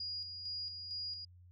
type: tone with tremolo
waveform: sine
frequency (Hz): 4870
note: D#8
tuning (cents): -38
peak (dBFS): -38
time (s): 0-1.25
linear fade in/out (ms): 5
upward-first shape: square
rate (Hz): 2.2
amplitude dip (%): 45
effects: added 89 Hz sine -56 dBFS peak until 1.51 s